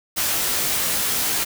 white noise with comb filter, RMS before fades -22 dBFS, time 0.16-1.45 s, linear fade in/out 20 ms, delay 18 ms, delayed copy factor -0.7, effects none

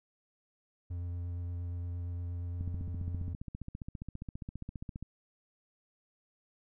triangle tone with vibrato, 87.31 Hz, F2, in tune, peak -33 dBFS, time 0.9-3.34 s, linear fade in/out 10 ms, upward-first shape sine, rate 8.6 Hz, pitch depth 14 cents each way
click train, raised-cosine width 5 ms, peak -28 dBFS, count 37, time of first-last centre 2.61-5.026 s, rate 14.9 Hz
effects none

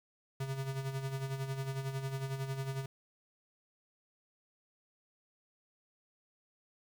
square tone with tremolo, 134.8 Hz, C#3, 48 cents flat, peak -34 dBFS, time 0.4-2.86 s, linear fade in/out 5 ms, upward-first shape sine, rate 11 Hz, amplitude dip 60%, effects 10-bit

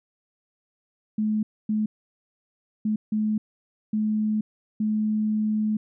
sine tone bursts at uneven times, 214.5 Hz, A3, 44 cents flat, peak -21 dBFS, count 6, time 1.18-1.43 / 1.69-1.86 / 2.85-2.96 / 3.12-3.38 / 3.93-4.41 / 4.8-5.77 s, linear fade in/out 5 ms, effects none

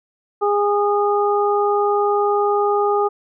harmonic tone, 410 Hz, G#4, 22 cents flat, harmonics 1 / 2 / 3, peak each -17 / -20 / -22 dBFS, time 0.41-3.09 s, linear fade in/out 20 ms, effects none

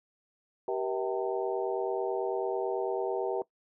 harmonic tone with a mistuned harmonic, 129.2 Hz, C3, 21 cents flat, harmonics 3 / 4 / 5 / 6 / 7, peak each -32 / -34 / -36 / -38 / -39 dBFS, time 0.68-3.42 s, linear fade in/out 2 ms, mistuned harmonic 4, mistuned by -140 cents, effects noise-tail reverb RT60 0.1 s tail -19 dB re dry

